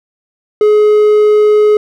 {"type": "tone", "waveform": "triangle", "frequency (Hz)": 422.3, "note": "G#4", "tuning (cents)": 29, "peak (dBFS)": -3, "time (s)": [0.61, 1.77], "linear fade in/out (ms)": 2, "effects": []}